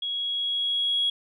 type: tone with level ramp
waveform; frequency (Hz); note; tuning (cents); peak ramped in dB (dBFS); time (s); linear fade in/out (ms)
sine; 3322; G#7; 0; -27 to -20; 0.02-1.1; 5
effects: tanh soft clip ceiling -16 dBFS